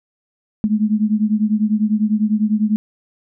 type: beating tone pair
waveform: sine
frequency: 210 / 220 Hz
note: G#3 / A3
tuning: +19 / 0 cents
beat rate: 10 Hz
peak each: -16 / -18 dBFS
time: 0.64-2.76 s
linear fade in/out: 0 ms
effects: none